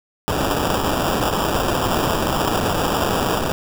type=noise with sample-and-hold; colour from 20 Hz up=blue; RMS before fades=-20 dBFS; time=0.28-3.52 s; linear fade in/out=0 ms; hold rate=2100 Hz; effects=none